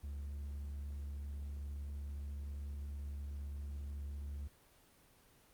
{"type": "tone", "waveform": "triangle", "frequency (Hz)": 71.2, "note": "C#2", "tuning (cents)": 47, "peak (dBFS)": -39, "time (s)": [0.03, 4.48], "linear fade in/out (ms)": 10, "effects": ["pink hiss -66 dBFS RMS until 5.53 s", "Opus 24 kbps"]}